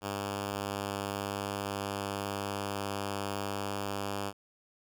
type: tone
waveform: 5% pulse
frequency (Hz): 100.1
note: G2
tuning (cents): +37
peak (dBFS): -22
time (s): 0.01-4.33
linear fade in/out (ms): 50
effects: none